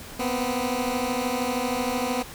15% pulse beating tone pair, 242.9 / 255.9 Hz, B3 / C4, -29 / -38 cents, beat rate 13 Hz, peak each -21 dBFS, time 0.19-2.23 s, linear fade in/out 10 ms, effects pink hiss -41 dBFS RMS until 2.34 s

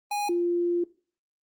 square / sine tone pair in turn, 824 / 347.6 Hz, G#5 / F4, -14 / -8 cents, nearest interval octave + minor third, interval 1494 cents, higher first, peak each -27 / -22 dBFS, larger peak second, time 0.11-0.29 / 0.29-0.84 s, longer second, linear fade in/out 5 ms, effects noise-tail reverb RT60 0.4 s tail -20 dB re dry + Opus 24 kbps

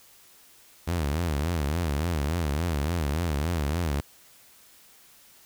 sawtooth tone with vibrato, 78.5 Hz, D#2, 16 cents sharp, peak -21 dBFS, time 0.87-4.01 s, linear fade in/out 10 ms, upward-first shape sine, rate 3.5 Hz, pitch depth 200 cents each way, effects white hiss -55 dBFS RMS until 5.45 s

